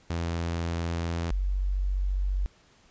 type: tone pair in turn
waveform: sawtooth / sine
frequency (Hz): 84.3 / 47.31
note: E2 / F#1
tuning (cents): +39 / +39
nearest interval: minor seventh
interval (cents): 1000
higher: first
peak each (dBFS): -24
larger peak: neither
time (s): 0.1-1.31 / 1.31-2.46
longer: first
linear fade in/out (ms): 0
effects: pink hiss -60 dBFS RMS until 2.9 s + resampled to 16000 Hz